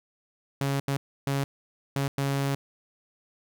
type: tone bursts at uneven times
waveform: sawtooth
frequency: 138.59 Hz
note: C#3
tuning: in tune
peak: -21 dBFS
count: 5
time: 0.61-0.8 / 0.88-0.97 / 1.27-1.44 / 1.96-2.08 / 2.18-2.55 s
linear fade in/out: 2 ms
effects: 10-bit